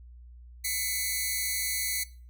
5% pulse tone pair together, 2016 / 2222 Hz, B6 / C#7, +35 / +4 cents, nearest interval major second, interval 169 cents, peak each -21 dBFS, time 0.64-2.04 s, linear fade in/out 10 ms, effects noise-tail reverb RT60 0.4 s tail -20 dB re dry + added 60 Hz sine -46 dBFS peak until 2.29 s

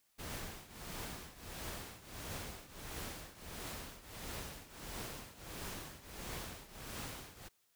pink noise with tremolo, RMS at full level -43 dBFS, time 0.18-7.49 s, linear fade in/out 20 ms, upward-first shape triangle, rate 1.5 Hz, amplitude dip 85%, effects white hiss -75 dBFS RMS until 7.75 s

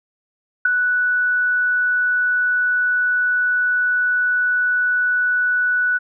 sine tone with ADSR envelope, 1480 Hz, F#6, in tune, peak -8 dBFS, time 0.65-5.99 s, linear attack 7 ms, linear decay 4 ms, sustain -7 dB, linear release 26 ms, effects none

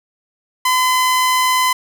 sawtooth tone, 1018 Hz, C6, 48 cents flat, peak -9 dBFS, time 0.65-1.73 s, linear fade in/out 5 ms, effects none

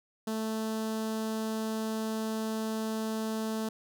sawtooth tone with notch filter, 220 Hz, A3, in tune, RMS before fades -33 dBFS, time 0.27-3.69 s, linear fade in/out 5 ms, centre 2200 Hz, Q 1.4, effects none

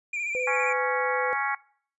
triangle tone with vibrato, 2377 Hz, D7, 20 cents sharp, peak -26 dBFS, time 0.13-0.73 s, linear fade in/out 5 ms, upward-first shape sine, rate 15 Hz, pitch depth 49 cents each way
sine tone, 504 Hz, B4, 35 cents sharp, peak -28 dBFS, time 0.35-1.33 s, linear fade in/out 0 ms
harmonic tone, 277.2 Hz, C#4, in tune, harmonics 3 / 4 / 5 / 6 / 7 / 8, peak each -30 / -31 / -32 / -33 / -33 / -34 dBFS, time 0.47-1.55 s, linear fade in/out 5 ms
effects noise-tail reverb RT60 0.5 s tail -21 dB re dry + resampled to 24000 Hz

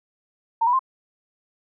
sine tone with pitch steps, 914 / 979.6 / 1049.9 Hz, A#5 / B5 / C6, -34 / -14 / +6 cents, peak -16 dBFS, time 0.61-0.793 s, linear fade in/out 10 ms, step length 61 ms, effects none

